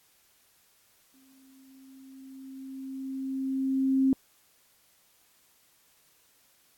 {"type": "tone with exponential growth", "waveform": "sine", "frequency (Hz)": 266.4, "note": "C4", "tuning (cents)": 31, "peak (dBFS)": -19, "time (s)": [1.14, 4.13], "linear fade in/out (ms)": 1, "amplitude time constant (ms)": 650, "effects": ["white hiss -64 dBFS RMS until 6.77 s", "AAC 64 kbps"]}